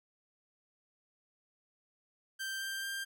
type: tone with pitch steps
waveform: sawtooth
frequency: 1568 / 1578 / 1588.1 Hz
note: G6 / G6 / G6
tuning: 0 / +11 / +22 cents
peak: -33 dBFS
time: 2.39-3.05 s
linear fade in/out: 20 ms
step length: 220 ms
effects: none